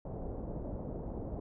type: low-pass noise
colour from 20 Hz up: pink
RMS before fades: -40 dBFS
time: 0.05-1.4 s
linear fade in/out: 5 ms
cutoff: 690 Hz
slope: 24 dB/octave
effects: none